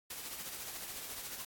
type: noise with tremolo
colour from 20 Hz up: white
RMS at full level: -42 dBFS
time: 0.1-1.45 s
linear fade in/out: 5 ms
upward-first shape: sine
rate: 14 Hz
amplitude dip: 40%
effects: AAC 64 kbps